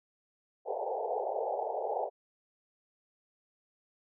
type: band-pass noise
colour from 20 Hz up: white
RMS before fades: -34 dBFS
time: 0.65-2.1 s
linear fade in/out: 50 ms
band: 400 to 860 Hz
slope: 96 dB/octave
effects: none